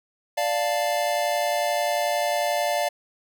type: chord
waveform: square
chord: D minor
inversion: none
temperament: equal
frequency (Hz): 587.3 / 698.5 / 880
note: D5 / F5 / A5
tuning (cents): 0 / 0 / 0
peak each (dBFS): -26 / -26 / -31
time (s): 0.37-2.89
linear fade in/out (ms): 10
effects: none